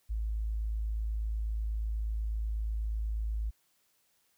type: tone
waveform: sine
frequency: 54.1 Hz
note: A1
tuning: 29 cents flat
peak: -30 dBFS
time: 0.09-3.51 s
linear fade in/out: 20 ms
effects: white hiss -72 dBFS RMS until 4.37 s